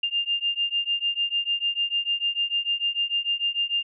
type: beating tone pair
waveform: sine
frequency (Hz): 2800 / 2806.7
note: F7 / F7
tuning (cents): +4 / +8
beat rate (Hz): 6.7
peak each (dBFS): -26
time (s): 0.03-3.83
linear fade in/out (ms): 5
effects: none